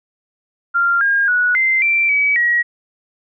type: tone with pitch steps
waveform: sine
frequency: 1389 / 1620 / 1467 / 2079 / 2349 / 2280 / 1907 Hz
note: F6 / G#6 / F#6 / C7 / D7 / C#7 / A#6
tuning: -10 / -43 / -15 / -12 / 0 / +48 / +39 cents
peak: -12 dBFS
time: 0.74-2.63 s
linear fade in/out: 20 ms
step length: 270 ms
effects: none